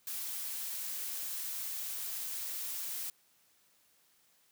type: noise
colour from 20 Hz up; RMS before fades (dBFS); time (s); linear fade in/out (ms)
blue; -39; 0.07-3.1; 2
effects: white hiss -69 dBFS RMS until 4.51 s + high-pass 80 Hz 12 dB/octave